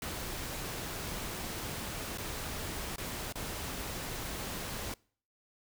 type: noise with dropouts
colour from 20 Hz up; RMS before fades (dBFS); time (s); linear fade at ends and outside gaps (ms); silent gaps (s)
pink; -39; 0.02-4.94; 2; 2.175-2.182 / 2.96-2.981 / 3.325-3.355
effects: noise-tail reverb RT60 0.5 s tail -25 dB re dry